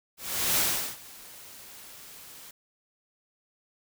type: noise with ADSR envelope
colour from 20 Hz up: white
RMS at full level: -24 dBFS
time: 0.17-2.51 s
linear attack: 400 ms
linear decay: 390 ms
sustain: -23 dB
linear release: 4 ms
effects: none